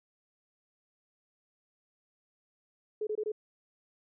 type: tone bursts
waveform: sine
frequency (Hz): 426.9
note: G#4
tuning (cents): +48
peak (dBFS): -30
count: 4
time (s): 3.01-3.319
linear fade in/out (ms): 5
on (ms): 60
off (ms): 23
effects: none